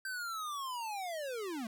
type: linear sweep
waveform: square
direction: down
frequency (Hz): 1568 to 211.1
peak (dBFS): -38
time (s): 0.05-1.67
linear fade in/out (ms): 2
effects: none